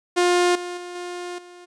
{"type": "tone with level steps", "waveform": "sawtooth", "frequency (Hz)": 354.4, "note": "F4", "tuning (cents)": 25, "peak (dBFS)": [-12, -25, -29, -26, -38], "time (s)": [0.16, 1.66], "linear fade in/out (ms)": 20, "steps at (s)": [0.55, 0.77, 0.95, 1.38], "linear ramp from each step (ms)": 5, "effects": ["resampled to 22050 Hz"]}